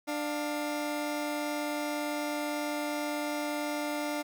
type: tone pair together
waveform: 20% pulse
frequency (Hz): 296.7 / 705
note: D4 / F5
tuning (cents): +18 / +16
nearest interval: octave + minor third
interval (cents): 1498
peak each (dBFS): -27 / -34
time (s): 0.07-4.23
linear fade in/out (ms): 20
effects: none